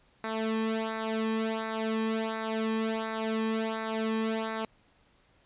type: tone with flanger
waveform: sawtooth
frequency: 221.6 Hz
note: A3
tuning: 13 cents sharp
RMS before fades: -31 dBFS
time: 0.24-4.65 s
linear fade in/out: 0 ms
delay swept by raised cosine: 0.32 to 1.42 ms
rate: 1.4 Hz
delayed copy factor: -0.8
effects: pink hiss -65 dBFS RMS until 5.45 s + resampled to 8000 Hz